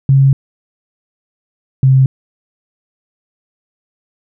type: tone pair in turn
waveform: sine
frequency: 136.1 / 132.53 Hz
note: C#3 / C3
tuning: -31 / +23 cents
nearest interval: unison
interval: 46 cents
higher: first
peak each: -5 dBFS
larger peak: neither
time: 0.09-0.33 / 1.83-2.06 s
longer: first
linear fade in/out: 2 ms
effects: none